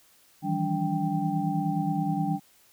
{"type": "tone cluster", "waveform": "sine", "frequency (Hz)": [158.4, 167.9, 195.3, 289.6, 785], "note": ["D#3", "E3", "G3", "D4", "G5"], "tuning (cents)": [31, 32, -6, -24, 2], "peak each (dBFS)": -31, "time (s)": [0.42, 2.4], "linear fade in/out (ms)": 50, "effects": ["white hiss -60 dBFS RMS until 2.72 s"]}